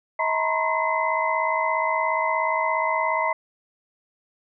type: tone cluster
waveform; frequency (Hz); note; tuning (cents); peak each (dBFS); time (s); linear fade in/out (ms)
sine; 639 / 915 / 972 / 1067 / 2042; D#5 / A#5 / B5 / C6 / C7; +46 / -32 / -28 / +34 / -43; -27; 0.19-3.33; 5
effects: none